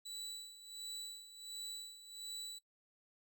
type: tone with tremolo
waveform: 30% pulse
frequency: 3951 Hz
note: B7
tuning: in tune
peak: -40 dBFS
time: 0.05-2.59 s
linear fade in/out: 10 ms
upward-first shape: sine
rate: 1.4 Hz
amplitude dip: 75%
effects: noise-tail reverb RT60 0.1 s tail -20 dB re dry

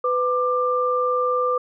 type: tone pair together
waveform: sine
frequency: 500 / 1188.3 Hz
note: B4 / D6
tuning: +21 / +20 cents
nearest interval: octave + minor third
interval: 1499 cents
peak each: -21 dBFS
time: 0.04-1.58 s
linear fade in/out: 5 ms
effects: none

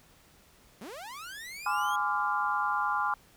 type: linear sweep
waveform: sawtooth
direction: up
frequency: 168.4 to 3322 Hz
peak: -37 dBFS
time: 0.81-1.96 s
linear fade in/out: 5 ms
type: chord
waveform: sine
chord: D half-diminished seventh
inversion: second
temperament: equal with one note detuned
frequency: 830.6 / 1025 / 1174.7 / 1396.9 Hz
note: Ab5 / C6 / D6 / F6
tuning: 0 / -36 / 0 / 0 cents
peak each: -32 dBFS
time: 1.66-3.14 s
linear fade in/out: 2 ms
effects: pink hiss -60 dBFS RMS until 3.36 s

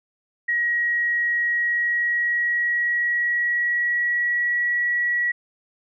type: tone with pitch glide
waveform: sine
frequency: 1900 to 1928.7 Hz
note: A#6 to B6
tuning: +33 to -42 cents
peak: -19 dBFS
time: 0.48-5.32 s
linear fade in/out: 10 ms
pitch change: +25 cents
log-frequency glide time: 1.46-4.66 s
effects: none

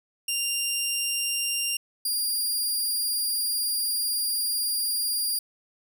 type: tone pair in turn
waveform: 15% pulse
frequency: 2788 / 4806 Hz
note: F7 / D8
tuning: -4 / +39 cents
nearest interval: major sixth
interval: 943 cents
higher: second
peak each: -18 dBFS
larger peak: neither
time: 0.28-1.77 / 2.05-5.39 s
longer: second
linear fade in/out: 5 ms
effects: none

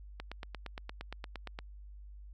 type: click train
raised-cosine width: 0.3 ms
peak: -25 dBFS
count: 13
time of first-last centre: 0.2-1.589 s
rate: 8.64 Hz
effects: added 50 Hz sine -47 dBFS peak until 2.33 s

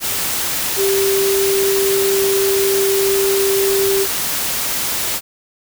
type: tone in noise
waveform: sine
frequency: 392 Hz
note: G4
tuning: in tune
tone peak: -14 dBFS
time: 0.76-4.07 s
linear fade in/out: 50 ms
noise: white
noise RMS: -20 dBFS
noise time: 0-5.21 s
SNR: +3 dB
effects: none

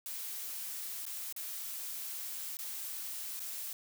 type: noise with dropouts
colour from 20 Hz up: blue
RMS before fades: -41 dBFS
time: 0.06-3.73 s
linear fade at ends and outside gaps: 1 ms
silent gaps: 1.054-1.064 / 1.326-1.363 / 2.57-2.589 / 3.395-3.402 s
effects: none

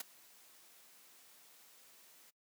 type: noise with ADSR envelope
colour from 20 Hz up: white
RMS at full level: -38 dBFS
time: 0-2.31 s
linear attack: 4 ms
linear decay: 15 ms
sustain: -24 dB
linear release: 16 ms
effects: noise-tail reverb RT60 0.1 s tail -21 dB re dry + high-pass 200 Hz 12 dB/octave

